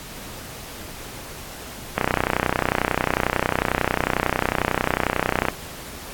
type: click train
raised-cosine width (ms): 0.5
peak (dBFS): -3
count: 110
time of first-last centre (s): 1.98-5.485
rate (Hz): 31.1
effects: pink hiss -37 dBFS RMS until 6.13 s + AAC 64 kbps